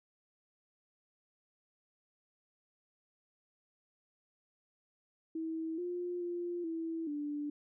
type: tone with pitch steps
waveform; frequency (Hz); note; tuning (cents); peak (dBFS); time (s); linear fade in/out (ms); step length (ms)
sine; 323 / 353.7 / 348.8 / 327.6 / 293.2; E4 / F4 / F4 / E4 / D4; -35 / +22 / -2 / -11 / -3; -35; 5.35-7.5; 5; 430
effects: none